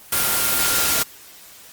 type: tone in noise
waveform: sine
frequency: 1396.9 Hz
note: F6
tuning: in tune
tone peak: -28 dBFS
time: 0.12-1.03 s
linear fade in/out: 5 ms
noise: white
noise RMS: -19 dBFS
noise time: 0.12-1.03 s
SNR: -12 dB
effects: white hiss -44 dBFS RMS until 1.72 s + Opus 24 kbps